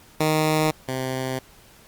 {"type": "tone pair in turn", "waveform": "10% pulse", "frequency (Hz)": [155.56, 130.33], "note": ["D#3", "C3"], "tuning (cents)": [0, -6], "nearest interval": "minor third", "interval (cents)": 306, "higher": "first", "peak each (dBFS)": [-10, -17], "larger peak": "first", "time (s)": [[0.2, 0.71], [0.88, 1.39]], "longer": "neither", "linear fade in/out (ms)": 5, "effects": ["pink hiss -51 dBFS RMS until 1.87 s", "Opus 48 kbps"]}